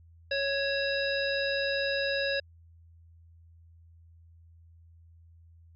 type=harmonic tone with a mistuned harmonic; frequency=554.4 Hz; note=C#5; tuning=in tune; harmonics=1 / 3 / 5 / 7 / 9; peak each=-30 / -32 / -37 / -36 / -38 dBFS; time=0.31-2.4 s; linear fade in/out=5 ms; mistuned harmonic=5; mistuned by=-40 cents; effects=added 83 Hz sine -53 dBFS peak until 5.75 s